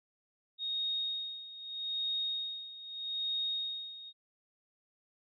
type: tone with tremolo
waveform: sine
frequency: 3729 Hz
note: A#7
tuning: in tune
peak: -31 dBFS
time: 0.58-4.13 s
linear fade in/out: 50 ms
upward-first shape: sine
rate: 0.8 Hz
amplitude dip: 80%
effects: none